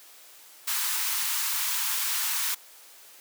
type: high-pass noise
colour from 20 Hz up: white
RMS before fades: -28 dBFS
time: 0.67-2.55 s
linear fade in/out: 10 ms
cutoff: 860 Hz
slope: 96 dB/octave
effects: white hiss -51 dBFS RMS until 3.2 s + high-pass 400 Hz 12 dB/octave